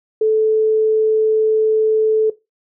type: tone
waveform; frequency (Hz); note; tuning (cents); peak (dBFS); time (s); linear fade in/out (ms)
sine; 436.3; A4; -15; -11; 0.21-2.3; 5
effects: noise-tail reverb RT60 0.2 s tail -17 dB re dry